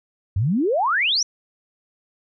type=exponential sweep; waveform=sine; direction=up; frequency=87.3 to 6040 Hz; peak=-17 dBFS; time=0.36-1.23 s; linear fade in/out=5 ms; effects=none